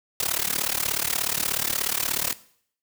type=noise with amplitude modulation; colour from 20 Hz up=white; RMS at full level=-22 dBFS; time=0.2-2.33 s; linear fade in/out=2 ms; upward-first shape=sine; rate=36.7 Hz; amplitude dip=95%; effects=noise-tail reverb RT60 0.6 s tail -18 dB re dry